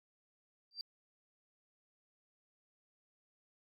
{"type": "tone with exponential growth", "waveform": "sine", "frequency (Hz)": 4699, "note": "D8", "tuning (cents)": 0, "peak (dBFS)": -34, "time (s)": [0.71, 0.81], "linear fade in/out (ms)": 1, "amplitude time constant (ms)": 21, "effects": ["tanh soft clip ceiling -33 dBFS", "MP3 96 kbps"]}